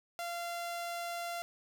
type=tone; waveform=sawtooth; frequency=689 Hz; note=F5; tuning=24 cents flat; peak=-33 dBFS; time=0.19-1.42 s; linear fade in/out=0 ms; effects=none